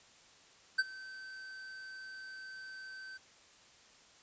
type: tone with ADSR envelope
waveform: square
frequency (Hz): 1542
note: G6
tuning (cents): -29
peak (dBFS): -25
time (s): 0.78-3.18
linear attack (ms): 13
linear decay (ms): 34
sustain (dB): -21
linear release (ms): 15
effects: white hiss -61 dBFS RMS until 4.22 s + resampled to 16000 Hz